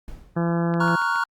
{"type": "noise with exponential decay", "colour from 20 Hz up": "brown", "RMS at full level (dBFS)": -35, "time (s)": [0.08, 0.59], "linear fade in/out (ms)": 1, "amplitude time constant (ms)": 110}
{"type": "harmonic tone", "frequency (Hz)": 169.5, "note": "E3", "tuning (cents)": 49, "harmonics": [1, 2, 3, 4, 5, 6, 7, 8, 9, 10], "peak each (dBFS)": [-21, -27, -31, -33, -35, -37, -38, -39, -40, -41], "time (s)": [0.36, 0.96], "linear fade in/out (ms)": 10}
{"type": "click train", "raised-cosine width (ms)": 0.3, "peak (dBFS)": -24, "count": 4, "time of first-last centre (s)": [0.74, 1.158], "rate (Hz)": 7.18}
{"type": "chord", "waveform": "triangle", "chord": "Gb major seventh", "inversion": "first", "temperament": "equal", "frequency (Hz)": [932.3, 1108.7, 1396.9, 1480], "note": ["Bb5", "Db6", "F6", "Gb6"], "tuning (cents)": [0, 0, 0, 0], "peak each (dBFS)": -24, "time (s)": [0.8, 1.24], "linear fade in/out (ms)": 5}
{"effects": ["Opus 48 kbps"]}